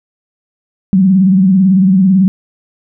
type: tone with vibrato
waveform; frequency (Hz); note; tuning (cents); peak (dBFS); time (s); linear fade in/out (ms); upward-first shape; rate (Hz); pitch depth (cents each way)
sine; 189.1; F#3; +38; -5; 0.93-2.28; 0; sine; 18; 91
effects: none